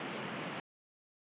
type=band-pass noise; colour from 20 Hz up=pink; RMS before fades=-41 dBFS; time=0-0.6 s; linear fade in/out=2 ms; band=130 to 3200 Hz; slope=48 dB/octave; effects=resampled to 8000 Hz